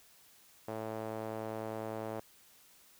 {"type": "tone with band-pass filter", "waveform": "sawtooth", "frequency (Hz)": 110, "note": "A2", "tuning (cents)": 0, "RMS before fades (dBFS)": -40, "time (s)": [0.68, 2.2], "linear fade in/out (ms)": 0, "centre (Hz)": 610, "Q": 1.5, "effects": ["white hiss -62 dBFS RMS until 2.99 s"]}